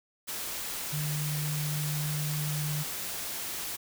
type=tone in noise; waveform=sine; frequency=150 Hz; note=D3; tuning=37 cents sharp; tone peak=-30 dBFS; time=0.92-2.84 s; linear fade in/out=20 ms; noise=white; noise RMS=-36 dBFS; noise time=0.27-3.77 s; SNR=+3 dB; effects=none